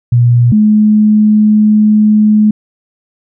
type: tone pair in turn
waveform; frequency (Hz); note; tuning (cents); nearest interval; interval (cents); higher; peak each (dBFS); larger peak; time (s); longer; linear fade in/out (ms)
sine; 120.4 / 212.7; B2 / G#3; -44 / +42; minor seventh; 986; second; -4; neither; 0.12-0.52 / 0.52-2.51; second; 5
effects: none